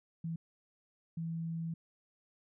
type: tone bursts at uneven times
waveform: sine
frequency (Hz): 164.81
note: E3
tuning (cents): 0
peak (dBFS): -35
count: 2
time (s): 0.24-0.36 / 1.17-1.74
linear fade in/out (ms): 5
effects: none